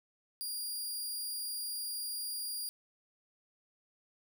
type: tone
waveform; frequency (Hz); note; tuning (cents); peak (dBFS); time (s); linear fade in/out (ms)
15% pulse; 4811; D8; +41; -30; 0.41-2.69; 0
effects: none